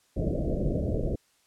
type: low-pass noise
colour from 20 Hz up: pink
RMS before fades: -28 dBFS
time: 0.16-1.16 s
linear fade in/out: 10 ms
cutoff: 650 Hz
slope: 96 dB/octave
effects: white hiss -66 dBFS RMS until 1.46 s + low-pass 10000 Hz 12 dB/octave